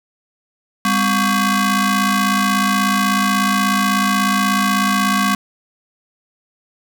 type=ring-modulated tone; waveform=sawtooth; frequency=458.8 Hz; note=A#4; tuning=28 cents flat; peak=-7 dBFS; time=0.85-5.35 s; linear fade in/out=2 ms; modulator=660 Hz; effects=none